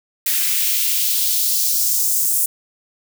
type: noise with high-pass filter sweep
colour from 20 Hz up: blue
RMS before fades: -18 dBFS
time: 0.26-2.46 s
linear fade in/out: 5 ms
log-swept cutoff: 1800 to 8400 Hz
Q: 1.5
effects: none